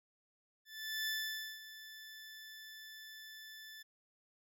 20% pulse tone with ADSR envelope, 1753 Hz, A6, 7 cents flat, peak -30 dBFS, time 0.65-3.83 s, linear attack 420 ms, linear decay 520 ms, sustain -15 dB, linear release 12 ms, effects none

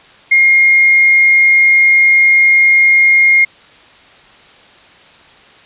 sine tone, 2135 Hz, C7, 34 cents sharp, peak -5 dBFS, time 0.31-3.45 s, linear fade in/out 10 ms, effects white hiss -42 dBFS RMS until 5.65 s + resampled to 8000 Hz

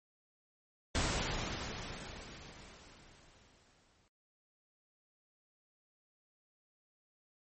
pink noise with exponential decay, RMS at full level -32 dBFS, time 0.95-4.08 s, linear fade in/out 1 ms, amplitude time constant 680 ms, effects MP3 32 kbps

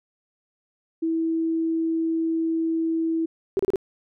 sine tone, 326.2 Hz, E4, 18 cents flat, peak -21 dBFS, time 1.02-3.26 s, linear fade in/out 10 ms
sine tone bursts, 387.6 Hz, G4, 20 cents flat, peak -18 dBFS, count 4, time 3.57-3.758 s, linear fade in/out 0 ms, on 23 ms, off 32 ms
effects none

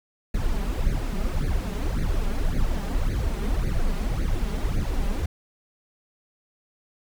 brown noise with flanger, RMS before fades -24 dBFS, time 0.34-5.26 s, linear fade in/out 5 ms, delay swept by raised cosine 0.46 to 5.06 ms, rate 1.8 Hz, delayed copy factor +0.8, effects none

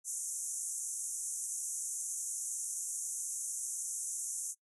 pink band-pass noise, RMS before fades -39 dBFS, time 0.04-4.55 s, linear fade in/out 50 ms, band 6100 to 11000 Hz, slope 96 dB/octave, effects noise-tail reverb RT60 0.1 s tail -22 dB re dry

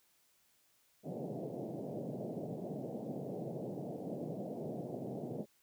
pink band-pass noise, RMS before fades -42 dBFS, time 1.03-5.46 s, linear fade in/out 50 ms, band 130 to 690 Hz, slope 48 dB/octave, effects white hiss -72 dBFS RMS until 5.62 s

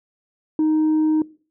sine tone, 311.1 Hz, D#4, in tune, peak -13 dBFS, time 0.59-1.22 s, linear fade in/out 2 ms, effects noise-tail reverb RT60 0.4 s tail -22 dB re dry + tanh soft clip ceiling -14 dBFS

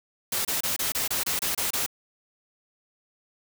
white noise bursts, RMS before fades -27 dBFS, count 10, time 0.32-1.863 s, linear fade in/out 5 ms, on 130 ms, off 27 ms, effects none

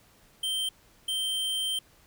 square tone bursts at uneven times, 3131 Hz, G7, 3 cents flat, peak -28 dBFS, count 2, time 0.43-0.69 / 1.08-1.79 s, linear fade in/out 5 ms, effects pink hiss -60 dBFS RMS until 2.06 s

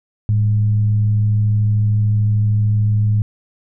sine tone with frequency modulation, 106.5 Hz, G#2, 44 cents sharp, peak -12 dBFS, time 0.29-3.22 s, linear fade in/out 0 ms, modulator 93.1 Hz, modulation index 0.27, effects none

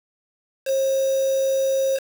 sine tone with quantisation, 537 Hz, C5, 45 cents sharp, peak -18 dBFS, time 0.65-2 s, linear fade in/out 50 ms, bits 5, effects none

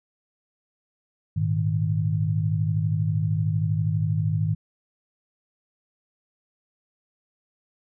sine chord, Ab suspended second, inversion none, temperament equal, 103.83 / 116.54 / 155.56 Hz, Ab2 / Bb2 / Eb3, 0 / 0 / 0 cents, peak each -24 / -30 / -24 dBFS, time 1.36-4.55 s, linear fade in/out 10 ms, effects none

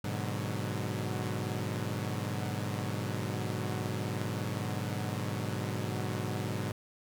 sawtooth chord, G# half-diminished seventh, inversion none, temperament equal with one note detuned, 103.83 / 123.47 / 148.62 / 185 Hz, G#2 / B2 / D3 / F#3, 0 / 0 / +21 / 0 cents, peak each -32 / -34 / -36 / -36 dBFS, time 0.04-6.72 s, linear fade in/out 5 ms, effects none

